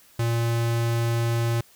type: tone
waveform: square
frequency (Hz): 116.54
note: A#2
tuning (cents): 0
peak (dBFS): -22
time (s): 0.19-1.61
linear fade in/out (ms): 5
effects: white hiss -55 dBFS RMS until 1.75 s